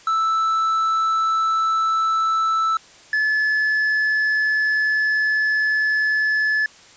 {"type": "tone pair in turn", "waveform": "triangle", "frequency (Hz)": [1318.5, 1724.8], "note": ["E6", "A6"], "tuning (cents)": [0, -35], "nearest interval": "perfect fourth", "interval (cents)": 465, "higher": "second", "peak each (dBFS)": -15, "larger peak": "neither", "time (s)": [[0.07, 2.77], [3.13, 6.66]], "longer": "second", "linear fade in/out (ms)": 2, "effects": ["white hiss -47 dBFS RMS until 6.96 s", "resampled to 16000 Hz"]}